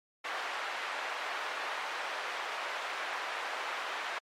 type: band-pass noise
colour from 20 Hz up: pink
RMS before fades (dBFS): -37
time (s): 0.24-4.19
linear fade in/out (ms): 10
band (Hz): 780 to 2400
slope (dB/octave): 12
effects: high-pass 400 Hz 12 dB/octave + MP3 64 kbps